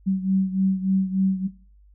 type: beating tone pair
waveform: sine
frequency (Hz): 190 / 193.4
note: F#3 / G3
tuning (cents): +46 / -23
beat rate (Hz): 3.4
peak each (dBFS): -21 / -26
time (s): 0.06-1.48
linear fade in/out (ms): 20
effects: noise-tail reverb RT60 0.4 s tail -17 dB re dry + added 50 Hz sine -50 dBFS peak until 1.94 s